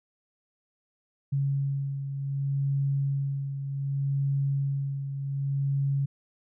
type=beating tone pair; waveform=sine; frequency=138.59 / 139.25 Hz; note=C#3 / C#3; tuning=0 / +8 cents; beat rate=0.66 Hz; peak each=-26 / -34 dBFS; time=1.32-6.06 s; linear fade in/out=10 ms; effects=none